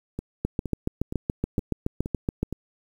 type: two click trains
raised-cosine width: 3 ms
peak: -17 / -11 dBFS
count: 6 / 15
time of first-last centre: 0.19-2.526 / 0.45-2.43 s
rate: 2.14 / 7.07 Hz
effects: 8-bit